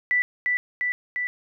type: tone with echo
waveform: sine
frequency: 1975.5 Hz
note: B6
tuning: in tune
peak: -18 dBFS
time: 0.11-0.22 s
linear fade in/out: 0 ms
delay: 350 ms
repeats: 3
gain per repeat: -2 dB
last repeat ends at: 1.27 s
effects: none